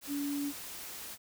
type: tone in noise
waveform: sine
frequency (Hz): 285.7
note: D4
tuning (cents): -48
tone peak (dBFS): -32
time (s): 0.07-0.53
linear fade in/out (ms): 50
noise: white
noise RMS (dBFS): -44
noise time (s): 0.01-1.18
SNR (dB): +9
effects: none